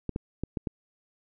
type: clicks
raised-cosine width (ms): 3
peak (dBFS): -17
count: 5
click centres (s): 0.093 / 0.161 / 0.436 / 0.572 / 0.672
effects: none